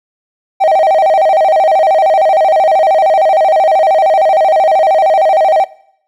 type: tone with vibrato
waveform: triangle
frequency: 698.5 Hz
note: F5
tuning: in tune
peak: -3 dBFS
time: 0.6-5.65 s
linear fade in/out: 20 ms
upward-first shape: square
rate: 13 Hz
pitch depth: 180 cents each way
effects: noise-tail reverb RT60 0.7 s tail -22 dB re dry + tanh soft clip ceiling 0 dBFS